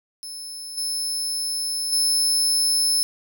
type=tone with level steps; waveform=25% pulse; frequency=5250 Hz; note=E8; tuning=8 cents flat; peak=-28 / -19 / -13 dBFS; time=0.23-3.03 s; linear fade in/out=0 ms; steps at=0.77 / 1.92 s; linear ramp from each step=10 ms; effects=none